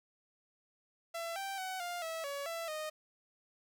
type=tone with pitch steps; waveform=sawtooth; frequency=671 / 782 / 751 / 702 / 651 / 564 / 666 / 618 Hz; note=E5 / G5 / F#5 / F5 / E5 / C#5 / E5 / D#5; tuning=+31 / -4 / +26 / +9 / -22 / +30 / +18 / -12 cents; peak=-34 dBFS; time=1.14-2.9 s; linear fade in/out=10 ms; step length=220 ms; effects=12-bit